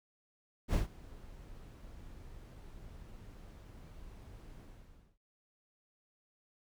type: noise with ADSR envelope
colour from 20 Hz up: brown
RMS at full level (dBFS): -28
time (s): 0.68-5.18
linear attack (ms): 61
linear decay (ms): 130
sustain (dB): -23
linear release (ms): 580
effects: none